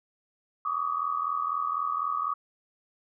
sine tone cluster, 1124 / 1164 / 1248 Hz, C#6 / D6 / D#6, +24 / -16 / +5 cents, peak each -33 / -31 / -30 dBFS, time 0.65-2.34 s, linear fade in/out 5 ms, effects none

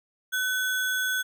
sine tone with sample-and-hold, 1509 Hz, F#6, 34 cents sharp, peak -24 dBFS, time 0.32-1.23 s, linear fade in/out 20 ms, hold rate 4900 Hz, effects none

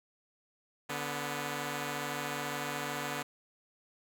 5% pulse tone pair together, 145.37 / 246.9 Hz, D3 / B3, -17 / 0 cents, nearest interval major sixth, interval 917 cents, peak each -26 dBFS, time 0.89-3.23 s, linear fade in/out 10 ms, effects none

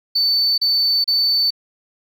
sine tone bursts, 4519 Hz, C#8, 33 cents sharp, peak -12 dBFS, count 3, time 0.15-1.506 s, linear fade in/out 10 ms, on 430 ms, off 33 ms, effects tanh soft clip ceiling -12 dBFS + 9-bit

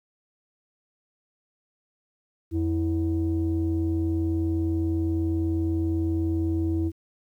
sine tone pair together, 85.9 / 326 Hz, F2 / E4, -28 / -19 cents, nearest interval octave + major seventh, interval 2309 cents, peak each -24 dBFS, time 2.51-6.92 s, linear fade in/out 50 ms, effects tanh soft clip ceiling -17 dBFS + 10-bit

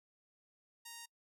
5% pulse tone, 932.3 Hz, A#5, in tune, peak -36 dBFS, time 0.85-1.06 s, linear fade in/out 10 ms, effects noise-tail reverb RT60 0.1 s tail -25 dB re dry

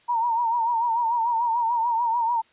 sine tone with vibrato, 932.3 Hz, A#5, in tune, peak -20 dBFS, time 0.08-2.42 s, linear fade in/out 20 ms, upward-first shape triangle, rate 6.8 Hz, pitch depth 88 cents each way, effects white hiss -59 dBFS RMS until 2.52 s + resampled to 8000 Hz

